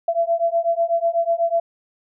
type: beating tone pair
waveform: sine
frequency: 670 / 678.1 Hz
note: E5 / E5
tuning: +28 / +49 cents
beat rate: 8.1 Hz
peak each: -20 dBFS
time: 0.08-1.6 s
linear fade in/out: 5 ms
effects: none